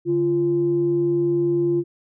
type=tone pair together; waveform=sine; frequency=145.1 / 345.1 Hz; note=D3 / F4; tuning=-21 / -21 cents; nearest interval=octave + minor third; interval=1500 cents; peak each=-26 / -17 dBFS; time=0.05-1.84 s; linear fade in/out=50 ms; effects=tanh soft clip ceiling -10 dBFS